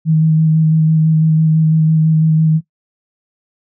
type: tone with vibrato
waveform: sine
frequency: 158.3 Hz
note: D#3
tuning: 30 cents sharp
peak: -8 dBFS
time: 0.05-2.61 s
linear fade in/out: 50 ms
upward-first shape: square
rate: 6 Hz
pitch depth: 13 cents each way
effects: noise-tail reverb RT60 0.1 s tail -18 dB re dry